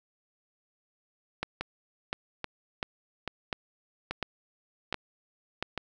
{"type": "two click trains", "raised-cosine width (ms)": 0.3, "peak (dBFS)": [-14, -16], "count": [7, 6], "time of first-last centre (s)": [[1.43, 5.626], [1.61, 5.777]], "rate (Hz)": [1.43, 1.2], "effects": []}